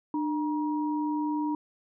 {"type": "tone pair together", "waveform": "sine", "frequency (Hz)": [300, 950.8], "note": ["D4", "A#5"], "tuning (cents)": [37, 34], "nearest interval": "octave + minor sixth", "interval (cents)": 1997, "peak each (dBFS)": [-27, -33], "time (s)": [0.14, 1.55], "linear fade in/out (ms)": 2, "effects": []}